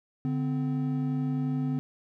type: tone pair together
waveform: triangle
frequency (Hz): 145.7 / 257.2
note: D3 / C4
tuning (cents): -13 / -30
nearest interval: minor seventh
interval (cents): 983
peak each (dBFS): -27 / -27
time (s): 0.25-1.79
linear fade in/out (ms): 0
effects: none